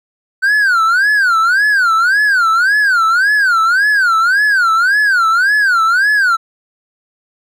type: tone with vibrato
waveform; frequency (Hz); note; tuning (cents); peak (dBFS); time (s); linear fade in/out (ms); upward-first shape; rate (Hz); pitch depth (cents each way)
triangle; 1500; F#6; +23; -7; 0.42-6.37; 20; sine; 1.8; 230
effects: none